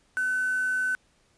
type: tone with quantisation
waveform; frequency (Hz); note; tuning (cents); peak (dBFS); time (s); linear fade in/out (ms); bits
sine; 1512; F#6; +37; -24; 0.17-0.95; 0; 6
effects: pink hiss -65 dBFS RMS until 1.37 s + resampled to 22050 Hz